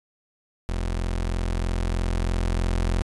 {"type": "tone with level ramp", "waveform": "30% pulse", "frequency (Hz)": 43.13, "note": "F1", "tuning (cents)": -21, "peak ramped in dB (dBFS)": [-22, -18], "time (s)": [0.69, 3.02], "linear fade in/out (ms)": 0, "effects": ["resampled to 24000 Hz"]}